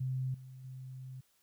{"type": "tone with level steps", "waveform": "sine", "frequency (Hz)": 130, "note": "C3", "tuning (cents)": -11, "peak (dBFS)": [-32, -47, -43], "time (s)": [0, 1.21], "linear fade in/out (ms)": 10, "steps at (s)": [0.34, 0.64], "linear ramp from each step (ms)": 5, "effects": ["white hiss -72 dBFS RMS until 1.42 s"]}